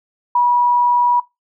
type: tone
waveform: sine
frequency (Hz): 970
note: B5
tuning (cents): -31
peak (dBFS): -11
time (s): 0.35-1.2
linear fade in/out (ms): 5
effects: noise-tail reverb RT60 0.2 s tail -21 dB re dry